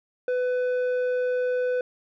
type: tone with low-pass filter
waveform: square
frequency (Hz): 500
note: B4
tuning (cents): +21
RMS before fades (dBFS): -25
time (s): 0.28-1.81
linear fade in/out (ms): 2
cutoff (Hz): 1200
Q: 0.95
effects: none